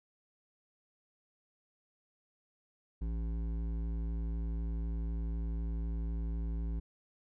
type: tone with hard clipping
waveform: triangle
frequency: 56 Hz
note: A1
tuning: 31 cents sharp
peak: -35 dBFS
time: 3.01-6.8 s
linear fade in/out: 10 ms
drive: 15 dB
effects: none